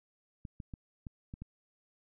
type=clicks; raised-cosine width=5 ms; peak=-30 dBFS; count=6; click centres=0.452 / 0.602 / 0.738 / 1.068 / 1.339 / 1.42 s; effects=none